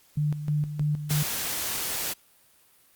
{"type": "tone with tremolo", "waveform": "sine", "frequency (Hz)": 149.2, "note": "D3", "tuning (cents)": 28, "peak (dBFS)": -22, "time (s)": [0.17, 1.23], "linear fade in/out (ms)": 5, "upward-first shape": "square", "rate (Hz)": 3.2, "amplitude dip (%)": 65}
{"type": "noise", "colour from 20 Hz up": "white", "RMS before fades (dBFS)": -30, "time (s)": [1.09, 2.14], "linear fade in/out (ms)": 20}
{"effects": ["white hiss -60 dBFS RMS until 2.95 s", "Opus 48 kbps"]}